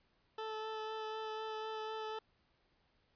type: tone with vibrato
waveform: 20% pulse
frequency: 437.1 Hz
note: A4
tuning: 11 cents flat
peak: -35 dBFS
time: 0.38-2.19 s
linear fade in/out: 5 ms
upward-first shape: sine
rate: 4 Hz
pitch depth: 12 cents each way
effects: pink hiss -75 dBFS RMS until 3.15 s + resampled to 11025 Hz